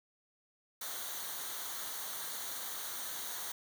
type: noise with comb filter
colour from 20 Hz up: white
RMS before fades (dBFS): -41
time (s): 0.81-3.52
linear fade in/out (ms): 5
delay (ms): 0.39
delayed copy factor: -0.65
effects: none